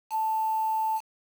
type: tone with quantisation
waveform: sine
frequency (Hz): 880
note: A5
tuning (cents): 0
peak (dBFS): -24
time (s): 0.1-1.01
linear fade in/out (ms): 50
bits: 7
effects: none